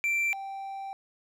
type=tone pair in turn; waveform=triangle; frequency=2349 / 781.7 Hz; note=D7 / G5; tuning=0 / -5 cents; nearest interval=octave + perfect fifth; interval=1905 cents; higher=first; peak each=-23 / -33 dBFS; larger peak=first; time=0.04-0.33 / 0.33-0.93 s; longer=second; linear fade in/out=0 ms; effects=none